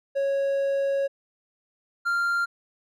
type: tone pair in turn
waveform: triangle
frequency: 552 / 1391 Hz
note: C#5 / F6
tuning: -7 / -7 cents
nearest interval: octave + major third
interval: 1600 cents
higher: second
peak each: -20 dBFS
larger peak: neither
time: 0.15-1.08 / 2.05-2.46 s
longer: first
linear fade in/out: 20 ms
effects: none